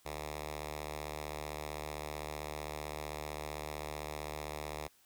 5% pulse tone with notch filter, 75.6 Hz, D#2, 49 cents flat, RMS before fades -42 dBFS, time 0.05-4.88 s, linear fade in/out 10 ms, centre 220 Hz, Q 0.8, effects white hiss -67 dBFS RMS until 5.05 s

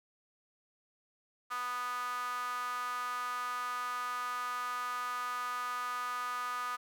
sawtooth tone with high-pass filter, 246.9 Hz, B3, in tune, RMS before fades -37 dBFS, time 1.5-6.77 s, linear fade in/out 20 ms, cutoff 1200 Hz, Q 7.1, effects none

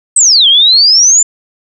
sine exponential two-way sweep, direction down then up, 8450 to 3100 to 7270 Hz, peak -3 dBFS, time 0.16-1.23 s, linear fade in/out 5 ms, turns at 0.48 s, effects none

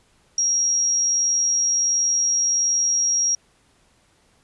sine tone with amplitude modulation, 5640 Hz, F8, 16 cents sharp, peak -16 dBFS, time 0.38-3.35 s, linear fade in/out 2 ms, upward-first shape sine, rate 81.4 Hz, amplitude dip 25%, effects pink hiss -60 dBFS RMS until 4.43 s + resampled to 24000 Hz

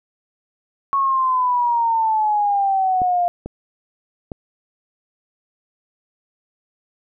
sine exponential sweep, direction down, 1108.7 to 697 Hz, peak -15 dBFS, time 0.93-3.28 s, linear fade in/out 0 ms
clicks, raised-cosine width 2 ms, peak -15 dBFS, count 3, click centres 3.018 / 3.46 / 4.318 s
effects none

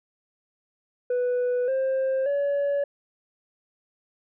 sine tone with pitch steps, 493.9 / 529.3 / 567.3 Hz, B4 / C5 / C#5, 0 / +20 / +40 cents, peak -19 dBFS, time 1.1-2.84 s, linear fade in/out 5 ms, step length 580 ms, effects tanh soft clip ceiling -21 dBFS

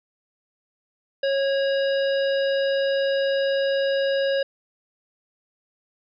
harmonic tone with a mistuned harmonic, 548 Hz, C#5, 20 cents flat, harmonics 1 / 3 / 5 / 7 / 9, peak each -20 / -30 / -34 / -37 / -39 dBFS, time 1.23-4.43 s, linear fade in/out 5 ms, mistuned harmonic 5, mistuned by +71 cents, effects none

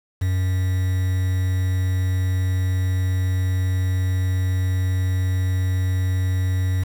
triangle tone with quantisation, 92.8 Hz, F#2, 6 cents sharp, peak -16 dBFS, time 0.21-6.84 s, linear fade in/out 10 ms, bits 6, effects none

